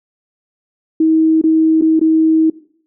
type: tone with dropouts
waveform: sine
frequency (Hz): 319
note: D#4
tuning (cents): +43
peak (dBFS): -8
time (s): 1-2.5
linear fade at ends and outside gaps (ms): 5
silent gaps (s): 1.415-1.438 / 1.813-1.82 / 1.995-2.012
effects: noise-tail reverb RT60 0.6 s tail -19 dB re dry